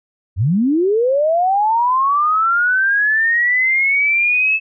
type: linear sweep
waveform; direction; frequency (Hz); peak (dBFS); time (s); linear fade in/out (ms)
sine; up; 79.4 to 2623; -12; 0.36-4.6; 50
effects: none